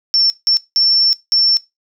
sine tone bursts at uneven times, 5410 Hz, E8, 44 cents sharp, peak -10 dBFS, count 4, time 0.14-0.3 / 0.47-0.57 / 0.76-1.13 / 1.32-1.57 s, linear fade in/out 0 ms, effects noise-tail reverb RT60 0.2 s tail -19 dB re dry

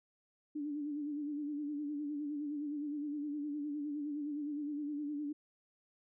sine tone with vibrato, 293.7 Hz, D4, in tune, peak -36 dBFS, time 0.55-5.33 s, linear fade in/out 10 ms, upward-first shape sine, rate 9.7 Hz, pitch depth 55 cents each way, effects none

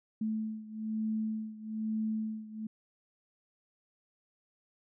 sine beating tone pair, 217.9 / 219 Hz, A3 / A3, -17 / -8 cents, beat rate 1.1 Hz, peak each -34 / -37 dBFS, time 0.21-2.67 s, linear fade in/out 5 ms, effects none

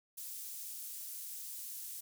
pink high-pass noise, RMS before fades -45 dBFS, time 0.17-2.01 s, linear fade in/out 10 ms, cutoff 9500 Hz, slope 12 dB/octave, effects none

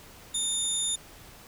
sine tone cluster, 3631 / 7000 / 10370 Hz, A#7 / A8 / E9, -46 / -10 / -29 cents, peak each -30 dBFS, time 0.34-0.96 s, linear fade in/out 10 ms, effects tanh soft clip ceiling -19 dBFS + pink hiss -50 dBFS RMS until 1.47 s

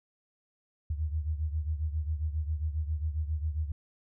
sine beating tone pair, 75.8 / 83.2 Hz, D#2 / E2, -45 / +17 cents, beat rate 7.4 Hz, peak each -30 / -35 dBFS, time 0.9-3.72 s, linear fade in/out 5 ms, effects none

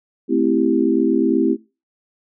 sine chord, A minor seventh, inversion none, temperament equal, 220 / 261.6 / 329.6 / 392 Hz, A3 / C4 / E4 / G4, 0 / 0 / 0 / 0 cents, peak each -22 / -18 / -18 / -21 dBFS, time 0.28-1.57 s, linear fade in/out 50 ms, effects noise-tail reverb RT60 0.3 s tail -22 dB re dry

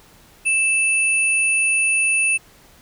sine tone pair together, 2637 / 9556 Hz, E7 / D9, 0 / +29 cents, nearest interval octave + minor seventh, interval 2229 cents, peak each -16 / -22 dBFS, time 0.45-2.38 s, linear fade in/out 20 ms, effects pink hiss -50 dBFS RMS until 2.81 s

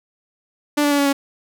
sawtooth tone with pitch steps, 293.7 / 289.8 / 286 / 282.2 / 278.5 Hz, D4 / D4 / D4 / C#4 / C#4, 0 / -23 / -46 / +31 / +8 cents, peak -11 dBFS, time 0.77-1.13 s, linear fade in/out 10 ms, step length 72 ms, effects none

